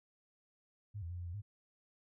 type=tone with pitch steps; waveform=sine; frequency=103.4 / 84.2 / 88.6 / 87.9 / 85.9 / 103.3 Hz; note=G#2 / E2 / F2 / F2 / F2 / G#2; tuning=-7 / +37 / +25 / +12 / -28 / -9 cents; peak=-40 dBFS; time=0.94-1.42 s; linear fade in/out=20 ms; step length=80 ms; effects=none